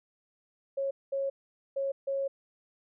sine tone bursts at uneven times, 548 Hz, C#5, 20 cents flat, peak -28 dBFS, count 4, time 0.77-0.91 / 1.12-1.3 / 1.76-1.92 / 2.07-2.28 s, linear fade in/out 10 ms, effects none

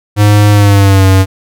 square tone with pitch glide, 103.9 to 95.28 Hz, G#2 to G2, +1 to -49 cents, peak -4 dBFS, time 0.16-1.26 s, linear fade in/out 50 ms, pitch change -150 cents, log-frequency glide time 0.51-1.06 s, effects none

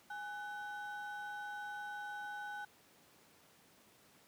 triangle ring-modulated tone, 1163 Hz, D6, 17 cents flat, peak -37 dBFS, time 0.1-2.65 s, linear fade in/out 5 ms, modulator 336 Hz, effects pink hiss -65 dBFS RMS until 4.27 s + high-pass 150 Hz 12 dB/octave

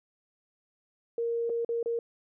sine tone with dropouts, 466.2 Hz, A#4, in tune, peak -27 dBFS, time 1.18-1.99 s, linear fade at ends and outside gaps 2 ms, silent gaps 1.495-1.499 / 1.648-1.69 / 1.829-1.859 s, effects none

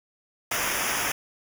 pink noise with comb filter, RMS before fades -27 dBFS, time 0.51-1.12 s, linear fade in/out 5 ms, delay 0.24 ms, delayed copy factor -0.85, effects none

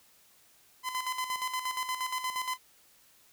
sawtooth tone with tremolo, 1019 Hz, C6, 46 cents flat, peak -26 dBFS, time 0.83-2.58 s, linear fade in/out 50 ms, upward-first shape square, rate 8.5 Hz, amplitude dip 60%, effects white hiss -62 dBFS RMS until 3.32 s

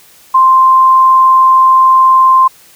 sine tone, 1046.5 Hz, C6, in tune, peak -3 dBFS, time 0.34-2.48 s, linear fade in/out 10 ms, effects white hiss -42 dBFS RMS until 2.75 s

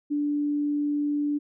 sine tone, 292.3 Hz, D4, 8 cents flat, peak -23 dBFS, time 0.1-1.39 s, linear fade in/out 20 ms, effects none

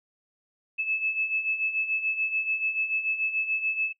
sine beating tone pair, 2603 / 2609.9 Hz, E7 / E7, -22 / -18 cents, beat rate 6.9 Hz, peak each -32 / -26 dBFS, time 0.78-3.93 s, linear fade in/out 20 ms, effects noise-tail reverb RT60 0.1 s tail -17 dB re dry

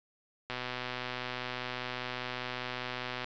click train, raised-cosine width 0.3 ms, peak -20 dBFS, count 344, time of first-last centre 0.5-3.244 s, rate 125 Hz, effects resampled to 16000 Hz

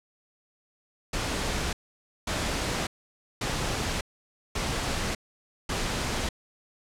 pink noise bursts, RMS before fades -29 dBFS, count 5, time 1.13-6.29 s, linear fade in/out 5 ms, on 600 ms, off 540 ms, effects low-pass 8000 Hz 12 dB/octave

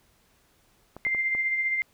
clicks, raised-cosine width 1 ms, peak -26 dBFS, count 4, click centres 0.966 / 1.067 / 1.148 / 1.35 s
sine tone with tremolo, 2093 Hz, C7, in tune, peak -22 dBFS, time 1.05-1.82 s, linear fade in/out 0 ms, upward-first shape sine, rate 15 Hz, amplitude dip 40%
effects pink hiss -64 dBFS RMS until 1.93 s

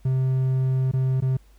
triangle tone with dropouts, 130.81 Hz, C3, in tune, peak -17 dBFS, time 0.05-1.37 s, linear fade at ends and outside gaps 5 ms, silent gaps 0.915-0.935 / 1.205-1.221 s, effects added 50 Hz sine -50 dBFS peak until 1.58 s + pink hiss -62 dBFS RMS until 1.58 s

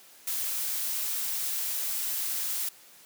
blue noise, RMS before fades -31 dBFS, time 0.27-2.69 s, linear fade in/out 5 ms, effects white hiss -54 dBFS RMS until 3.05 s + high-pass 150 Hz 12 dB/octave

